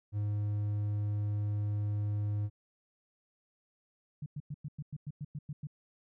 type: tone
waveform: triangle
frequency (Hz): 103.83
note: G#2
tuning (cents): 0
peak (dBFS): -28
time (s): 0.12-2.5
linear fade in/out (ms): 50
type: tone bursts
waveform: sine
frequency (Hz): 146.83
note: D3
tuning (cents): 0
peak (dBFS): -36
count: 11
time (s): 4.22-5.671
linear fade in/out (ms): 5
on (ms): 41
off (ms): 100
effects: none